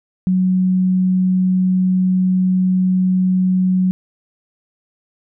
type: tone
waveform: sine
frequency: 185 Hz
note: F#3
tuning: in tune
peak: -12 dBFS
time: 0.27-3.91 s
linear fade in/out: 0 ms
effects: none